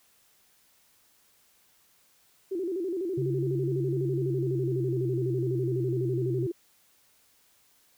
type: tone with vibrato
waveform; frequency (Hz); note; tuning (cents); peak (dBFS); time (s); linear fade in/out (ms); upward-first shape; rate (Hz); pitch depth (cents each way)
sine; 360.3; F#4; -46; -28; 2.51-6.52; 10; square; 12; 110
type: tone with pitch glide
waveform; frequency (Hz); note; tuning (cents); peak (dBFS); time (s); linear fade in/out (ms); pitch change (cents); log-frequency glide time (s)
sine; 135.5 to 128.64; C#3 to C3; -39 to -29; -28; 3.17-6.47; 10; -90; 4.1-5.12
effects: white hiss -64 dBFS RMS until 7.97 s